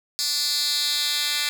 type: tone with high-pass filter sweep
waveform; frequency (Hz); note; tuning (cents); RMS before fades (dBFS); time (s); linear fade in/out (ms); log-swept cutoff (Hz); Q
10% pulse; 293.7; D4; 0; -24; 0.19-1.49; 0; 5000 to 2900; 2.8
effects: none